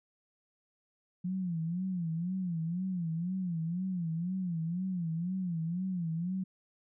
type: tone with vibrato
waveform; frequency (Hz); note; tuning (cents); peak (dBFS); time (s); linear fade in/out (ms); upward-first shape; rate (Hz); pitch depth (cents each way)
sine; 174.7; F3; +1; -31; 1.24-6.44; 10; sine; 2; 140
effects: none